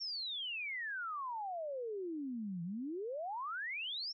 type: exponential two-way sweep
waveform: sine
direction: down then up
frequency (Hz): 5588 to 164.8 to 5588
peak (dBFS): -38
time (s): 0-4.13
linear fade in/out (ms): 20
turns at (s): 2.63
effects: none